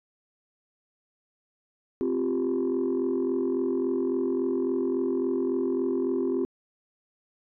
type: chord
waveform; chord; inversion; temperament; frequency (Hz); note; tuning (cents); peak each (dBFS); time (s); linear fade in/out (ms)
sine; C suspended fourth; none; just; 261.6 / 348.8 / 392.4; C4 / F4 / G4; 0 / -2 / +2; -27; 2.01-6.45; 0
effects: tanh soft clip ceiling -19 dBFS